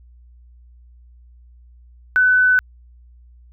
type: tone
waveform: sine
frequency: 1503 Hz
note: F#6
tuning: 27 cents sharp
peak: -11 dBFS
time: 2.16-2.59 s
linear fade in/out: 0 ms
effects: added 60 Hz sine -44 dBFS peak until 3.52 s